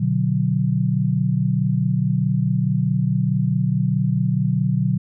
sine chord, B minor, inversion none, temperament just, 123.47 / 148.16 / 185.21 Hz, B2 / D3 / F#3, 0 / +16 / +2 cents, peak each -21 dBFS, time 0-4.98 s, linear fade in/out 10 ms, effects none

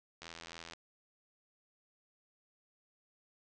click train, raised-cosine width 0.2 ms, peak -29 dBFS, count 44, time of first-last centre 0.22-0.735 s, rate 83.5 Hz, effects resampled to 22050 Hz

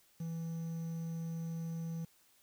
triangle tone with quantisation, 164.9 Hz, E3, 1 cent sharp, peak -35 dBFS, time 0.2-2.05 s, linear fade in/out 5 ms, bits 10, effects white hiss -68 dBFS RMS until 2.42 s

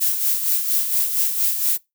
violet noise with tremolo, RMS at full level -18 dBFS, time 0-1.78 s, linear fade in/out 20 ms, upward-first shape sine, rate 4.3 Hz, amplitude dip 55%, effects noise-tail reverb RT60 0.2 s tail -23 dB re dry

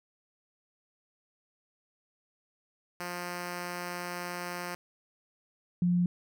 5% pulse / sine tone pair in turn, 176.6 / 176.6 Hz, F3 / F3, +20 / +20 cents, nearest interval unison, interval 0 cents, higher neither, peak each -24 / -23 dBFS, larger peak second, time 3-4.75 / 5.82-6.06 s, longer first, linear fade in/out 2 ms, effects none

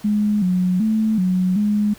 sine tone with pitch steps, 209.3 / 182.1 / 218.6 / 183.8 / 208.6 Hz, G#3 / F#3 / A3 / F#3 / G#3, +14 / -27 / -11 / -11 / +8 cents, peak -15 dBFS, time 0.04-1.94 s, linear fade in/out 10 ms, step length 380 ms, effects pink hiss -45 dBFS RMS until 1.98 s

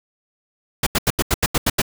pink noise bursts, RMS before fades -17 dBFS, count 9, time 0.83-1.818 s, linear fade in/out 5 ms, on 36 ms, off 83 ms, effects none

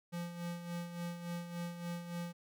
square tone with tremolo, 172.7 Hz, F3, 19 cents flat, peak -38 dBFS, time 0.12-2.33 s, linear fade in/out 20 ms, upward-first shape sine, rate 3.5 Hz, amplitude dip 60%, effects none

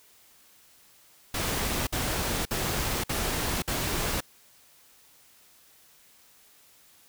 pink noise bursts, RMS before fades -29 dBFS, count 5, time 1.34-4.206 s, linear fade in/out 5 ms, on 530 ms, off 54 ms, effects white hiss -58 dBFS RMS until 7.08 s

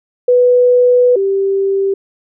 sine tone pair in turn, 493.9 / 391.2 Hz, B4 / G4, 0 / -4 cents, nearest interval major third, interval 404 cents, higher first, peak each -6 / -11 dBFS, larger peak first, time 0.28-1.16 / 1.16-1.94 s, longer first, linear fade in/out 5 ms, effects none

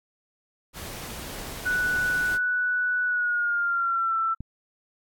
pink noise, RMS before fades -37 dBFS, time 0.73-2.39 s, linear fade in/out 50 ms
sine tone with pitch glide, 1480 to 1333.9 Hz, F#6 to E6, 0 to +20 cents, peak -22 dBFS, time 1.65-4.35 s, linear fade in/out 20 ms, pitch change -180 cents, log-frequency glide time 3.05-4.17 s
click, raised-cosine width 5 ms, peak -22 dBFS, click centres 4.406 s
effects AAC 64 kbps

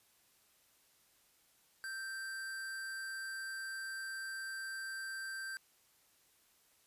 square tone with amplitude modulation, 1568 Hz, G6, in tune, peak -40 dBFS, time 1.84-5.57 s, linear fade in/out 0 ms, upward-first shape sine, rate 237 Hz, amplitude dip 30%, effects white hiss -70 dBFS RMS until 6.86 s + resampled to 32000 Hz

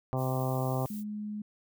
harmonic tone, 130 Hz, C3, 11 cents flat, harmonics 1 / 2 / 3 / 4 / 5 / 6 / 7 / 8 / 9, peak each -30 / -37 / -39 / -38 / -38 / -38 / -44 / -43 / -45 dBFS, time 0.13-0.86 s, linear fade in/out 0 ms
violet noise, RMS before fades -47 dBFS, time 0.16-1.04 s, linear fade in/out 50 ms
sine tone, 210 Hz, G#3, 19 cents sharp, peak -34 dBFS, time 0.9-1.42 s, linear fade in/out 5 ms
effects none

